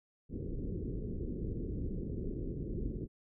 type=low-pass noise; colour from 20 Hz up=pink; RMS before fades=-38 dBFS; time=0.29-3.08 s; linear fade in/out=50 ms; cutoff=440 Hz; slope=48 dB/octave; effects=none